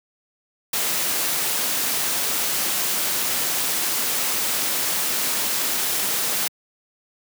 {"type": "noise", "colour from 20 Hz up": "white", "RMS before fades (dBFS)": -23, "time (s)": [0.73, 6.48], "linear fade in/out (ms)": 5, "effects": ["high-pass 150 Hz 12 dB/octave"]}